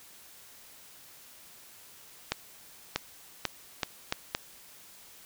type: accelerating click train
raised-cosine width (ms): 0.2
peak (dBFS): -10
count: 6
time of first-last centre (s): 2.32-4.349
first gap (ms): 640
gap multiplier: 0.77
effects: white hiss -53 dBFS RMS until 5.25 s